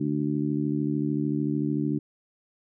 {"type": "harmonic tone", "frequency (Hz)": 73.42, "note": "D2", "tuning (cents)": 0, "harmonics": [2, 3, 4, 5], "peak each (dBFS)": [-29, -30, -27, -35], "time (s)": [0, 1.99], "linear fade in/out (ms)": 10, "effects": []}